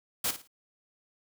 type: noise with echo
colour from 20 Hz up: white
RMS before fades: -29 dBFS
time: 0.24-0.31 s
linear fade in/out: 5 ms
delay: 55 ms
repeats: 3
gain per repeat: -11 dB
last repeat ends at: 0.475 s
effects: none